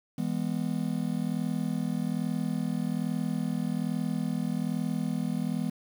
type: chord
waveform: triangle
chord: E major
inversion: none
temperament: just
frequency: 164.81 / 206 / 247.2 Hz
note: E3 / G#3 / B3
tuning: 0 / -14 / +2 cents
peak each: -30 dBFS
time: 0.18-5.7 s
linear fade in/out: 5 ms
effects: 8-bit